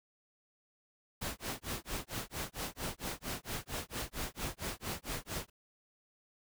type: noise with tremolo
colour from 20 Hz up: pink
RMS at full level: -37 dBFS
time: 1.21-5.5 s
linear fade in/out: 10 ms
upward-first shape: sine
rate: 4.4 Hz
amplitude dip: 100%
effects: none